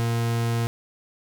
40% pulse tone, 116.54 Hz, A#2, in tune, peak -21 dBFS, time 0-0.67 s, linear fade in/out 0 ms, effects none

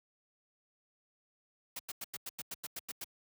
white noise bursts, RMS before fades -41 dBFS, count 11, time 1.76-3.043 s, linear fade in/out 5 ms, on 33 ms, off 92 ms, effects high-pass 80 Hz 12 dB/octave

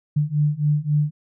sine beating tone pair, 146.83 / 150.53 Hz, D3 / D3, 0 / +43 cents, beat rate 3.7 Hz, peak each -21 / -20 dBFS, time 0.16-1.11 s, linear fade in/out 10 ms, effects none

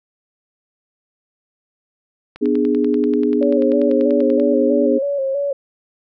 click train, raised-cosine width 0.3 ms, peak -20 dBFS, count 22, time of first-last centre 2.36-4.399 s, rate 10.3 Hz
sine chord, G# diminished, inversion first, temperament just, 249.2 / 299 / 415.3 Hz, B3 / D4 / G#4, +16 / +31 / 0 cents, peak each -18 dBFS, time 2.41-4.99 s, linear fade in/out 20 ms
sine tone with vibrato, 552 Hz, C#5, 7 cents flat, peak -17 dBFS, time 3.41-5.53 s, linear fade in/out 5 ms, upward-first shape square, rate 3.1 Hz, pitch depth 45 cents each way
effects none

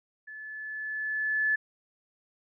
sine tone with level ramp, 1730 Hz, A6, 30 cents flat, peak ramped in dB -41 to -22 dBFS, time 0.27-1.56 s, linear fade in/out 10 ms, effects none

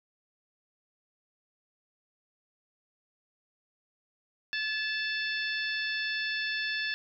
harmonic tone with a mistuned harmonic, 881 Hz, A5, 2 cents sharp, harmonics 2 / 3 / 4 / 5 / 6, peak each -32 / -36 / -38 / -40 / -42 dBFS, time 4.53-6.94 s, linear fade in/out 0 ms, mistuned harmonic 2, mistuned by -37 cents, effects none

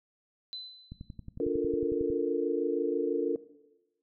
sine tone with exponential decay, 4023 Hz, B7, 31 cents sharp, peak -35 dBFS, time 0.53-1.13 s, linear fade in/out 0 ms, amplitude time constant 130 ms
click train, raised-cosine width 5 ms, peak -29 dBFS, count 14, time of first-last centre 0.92-2.102 s, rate 11 Hz
sine chord, Bb major seventh, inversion first, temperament equal with one note detuned, 290.1 / 349.2 / 440 / 466.2 Hz, D4 / F4 / A4 / Bb4, -21 / 0 / 0 / 0 cents, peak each -32 dBFS, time 1.4-3.36 s, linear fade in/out 2 ms
effects noise-tail reverb RT60 1.0 s tail -17 dB re dry

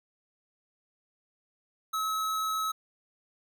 square tone, 1289 Hz, E6, 39 cents flat, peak -29 dBFS, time 1.93-2.72 s, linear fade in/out 10 ms, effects none

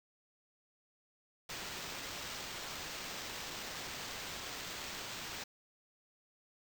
white noise with sample-and-hold, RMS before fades -44 dBFS, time 1.49-5.44 s, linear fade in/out 5 ms, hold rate 11025 Hz, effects none

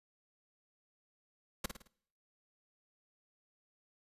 pink noise with echo, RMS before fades -35 dBFS, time 1.64-1.66 s, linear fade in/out 5 ms, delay 54 ms, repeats 4, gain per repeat -7 dB, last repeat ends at 1.876 s, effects noise-tail reverb RT60 0.7 s tail -25 dB re dry + resampled to 32000 Hz

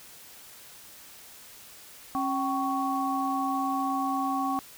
sine tone cluster, 271.5 / 772 / 1111 Hz, C#4 / G5 / C#6, -36 / -27 / +4 cents, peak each -30 dBFS, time 2.15-4.59 s, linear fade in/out 0 ms, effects white hiss -49 dBFS RMS until 4.77 s

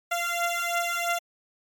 15% pulse beating tone pair, 689 / 692 Hz, F5 / F5, -24 / -16 cents, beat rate 3 Hz, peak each -22 dBFS, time 0.11-1.19 s, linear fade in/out 10 ms, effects MP3 96 kbps

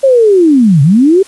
sine linear two-way sweep, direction down then up, 554.4 to 130.81 to 401.6 Hz, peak -3 dBFS, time 0.03-1.23 s, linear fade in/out 10 ms, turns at 0.82 s, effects white hiss -37 dBFS RMS until 1.27 s + resampled to 24000 Hz

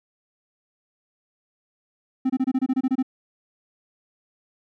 triangle tone bursts, 260.6 Hz, C4, 7 cents flat, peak -16 dBFS, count 11, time 2.25-3.028 s, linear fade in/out 10 ms, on 48 ms, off 25 ms, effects none

